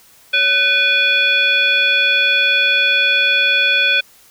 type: tone with frequency modulation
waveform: sine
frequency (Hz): 2459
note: D#7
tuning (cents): -21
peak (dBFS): -11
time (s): 0.33-4.01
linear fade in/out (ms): 10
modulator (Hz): 949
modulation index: 1.1
effects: white hiss -48 dBFS RMS until 4.3 s